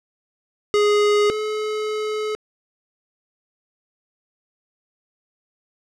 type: tone pair in turn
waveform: square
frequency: 415.3 / 428 Hz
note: G#4 / A4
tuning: 0 / -48 cents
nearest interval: minor second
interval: 52 cents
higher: second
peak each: -15 / -23 dBFS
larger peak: first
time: 0.74-1.3 / 1.3-2.35 s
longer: second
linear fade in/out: 0 ms
effects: low-pass 6000 Hz 12 dB/octave